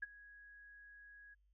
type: tone with ADSR envelope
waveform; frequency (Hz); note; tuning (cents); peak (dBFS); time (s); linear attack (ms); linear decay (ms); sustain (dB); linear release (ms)
sine; 1661.2; G#6; 0; -37; 0.02-1.35; 9; 24; -19; 19
effects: added 50 Hz sine -70 dBFS peak until 1.53 s